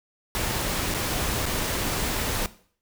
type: noise with dropouts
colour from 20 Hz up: pink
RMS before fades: -27 dBFS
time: 0.35-2.46 s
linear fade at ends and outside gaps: 0 ms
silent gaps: 0.94-0.946 / 1.457-1.462 s
effects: noise-tail reverb RT60 0.5 s tail -17 dB re dry